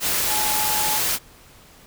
sine tone in noise, 852 Hz, G#5, 44 cents sharp, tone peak -26 dBFS, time 0.27-1.01 s, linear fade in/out 50 ms, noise white, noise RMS -22 dBFS, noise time 0-1.19 s, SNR -7 dB, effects pink hiss -49 dBFS RMS until 1.86 s

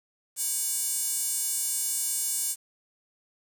square tone with high-pass filter, 323.9 Hz, E4, 30 cents flat, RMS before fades -29 dBFS, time 0.36-2.56 s, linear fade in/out 50 ms, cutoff 8200 Hz, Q 2.4, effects 8-bit

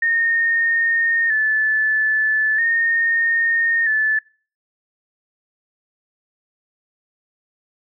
sine tone with vibrato, 1790 Hz, A6, 29 cents sharp, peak -15 dBFS, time 0.02-4.19 s, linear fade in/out 5 ms, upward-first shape square, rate 0.39 Hz, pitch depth 47 cents each way, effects noise-tail reverb RT60 0.4 s tail -23 dB re dry

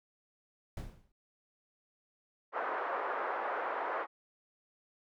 brown noise with exponential decay, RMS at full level -36 dBFS, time 0.77-1.12 s, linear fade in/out 2 ms, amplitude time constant 76 ms
white band-pass noise, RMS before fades -36 dBFS, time 2.52-4.07 s, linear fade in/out 50 ms, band 430 to 1400 Hz, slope 24 dB/octave
effects none

